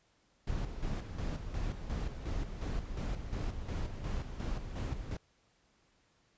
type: noise with tremolo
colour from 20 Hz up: brown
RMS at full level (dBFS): -35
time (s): 0.47-5.17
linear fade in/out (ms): 5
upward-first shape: square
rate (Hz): 2.8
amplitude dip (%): 55
effects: pink hiss -71 dBFS RMS until 6.37 s + resampled to 16000 Hz